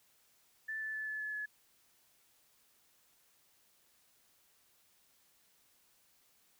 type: tone with pitch steps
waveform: sine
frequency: 1760 / 1748.9 / 1737.8 / 1726.8 / 1715.8 / 1705 Hz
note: A6 / A6 / A6 / A6 / A6 / G#6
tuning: 0 / -11 / -22 / -33 / -44 / +45 cents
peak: -37 dBFS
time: 0.68-1.46 s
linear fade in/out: 10 ms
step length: 130 ms
effects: white hiss -70 dBFS RMS until 6.59 s